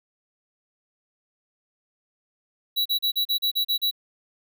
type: tone bursts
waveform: square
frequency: 3920 Hz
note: B7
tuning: 14 cents flat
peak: -21 dBFS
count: 9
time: 2.76-3.912 s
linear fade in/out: 20 ms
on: 96 ms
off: 36 ms
effects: none